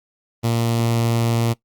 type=tone with notch filter; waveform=sawtooth; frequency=116.3 Hz; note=A#2; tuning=4 cents flat; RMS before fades=-19 dBFS; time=0.43-1.54 s; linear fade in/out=20 ms; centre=1600 Hz; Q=1.9; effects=noise-tail reverb RT60 0.1 s tail -19 dB re dry + Opus 32 kbps